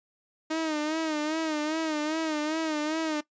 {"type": "tone with vibrato", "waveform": "sawtooth", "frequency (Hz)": 311.1, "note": "D#4", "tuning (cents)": 0, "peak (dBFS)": -23, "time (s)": [0.5, 3.21], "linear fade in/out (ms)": 10, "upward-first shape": "sine", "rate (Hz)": 2.5, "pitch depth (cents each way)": 70, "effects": ["noise-tail reverb RT60 0.1 s tail -18 dB re dry", "resampled to 16000 Hz"]}